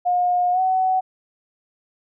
sine tone with pitch glide, 716 to 750.3 Hz, F5 to F#5, +43 to +24 cents, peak -16 dBFS, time 0.05-1.01 s, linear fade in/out 20 ms, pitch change +81 cents, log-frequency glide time 0.52-0.6 s, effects none

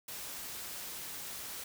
white noise, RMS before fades -43 dBFS, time 0.08-1.64 s, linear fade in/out 5 ms, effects none

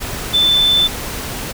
sine tone in noise, 3526 Hz, A7, 3 cents sharp, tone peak -10 dBFS, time 0.33-0.88 s, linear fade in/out 20 ms, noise pink, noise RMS -25 dBFS, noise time 0-1.53 s, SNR +12 dB, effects none

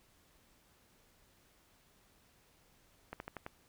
slowing click train, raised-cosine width 0.5 ms, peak -27 dBFS, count 5, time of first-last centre 3.13-3.464 s, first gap 71 ms, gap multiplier 1.11, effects pink hiss -68 dBFS RMS until 3.68 s

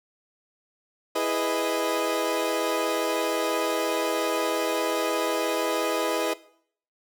30% pulse chord, E major seventh, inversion none, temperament equal with one note detuned, 329.6 / 415.3 / 495.6 / 622.3 Hz, E4 / G#4 / B4 / D#5, 0 / 0 / +6 / 0 cents, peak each -28 / -28 / -26 / -26 dBFS, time 1.15-6.34 s, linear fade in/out 10 ms, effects noise-tail reverb RT60 0.6 s tail -19 dB re dry

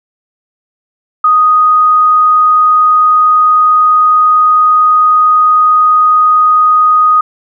sine tone, 1244.5 Hz, D#6, in tune, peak -4 dBFS, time 1.24-7.21 s, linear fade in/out 5 ms, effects none

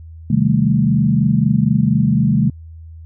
sine chord, A half-diminished seventh, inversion first, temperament equal, 130.81 / 155.56 / 196 / 220 Hz, C3 / Eb3 / G3 / A3, 0 / 0 / 0 / 0 cents, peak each -17 dBFS, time 0.3-2.5 s, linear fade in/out 5 ms, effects added 81 Hz sine -33 dBFS peak until 3.05 s

